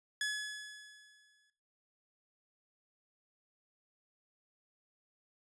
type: tone with exponential decay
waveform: sawtooth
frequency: 1699 Hz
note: G#6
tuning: 39 cents sharp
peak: -28 dBFS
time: 0.21-1.5 s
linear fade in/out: 2 ms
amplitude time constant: 280 ms
effects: noise-tail reverb RT60 0.5 s tail -17 dB re dry + resampled to 22050 Hz